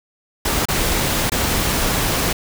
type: noise with dropouts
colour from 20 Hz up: pink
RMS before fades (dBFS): -19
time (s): 0.45-2.33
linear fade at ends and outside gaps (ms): 5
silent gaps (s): 0.655-0.685 / 1.298-1.318
effects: none